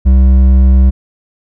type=tone with hard clipping; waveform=triangle; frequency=64.9 Hz; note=C2; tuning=13 cents flat; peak=-5 dBFS; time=0.05-0.91 s; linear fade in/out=20 ms; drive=10 dB; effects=none